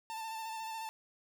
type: tone with vibrato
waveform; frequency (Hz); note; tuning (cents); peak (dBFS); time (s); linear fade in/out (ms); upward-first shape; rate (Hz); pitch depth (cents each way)
45% pulse; 890; A5; +20; -39; 0.1-0.89; 0; square; 14; 20
effects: none